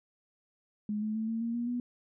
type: tone with pitch steps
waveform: sine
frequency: 210 / 215.3 / 220.7 / 226.2 / 231.9 / 237.8 / 243.7 Hz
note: G#3 / A3 / A3 / A3 / A#3 / A#3 / B3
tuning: +19 / -37 / +5 / +48 / -9 / +35 / -23 cents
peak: -30 dBFS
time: 0.89-1.8 s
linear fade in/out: 2 ms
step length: 130 ms
effects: none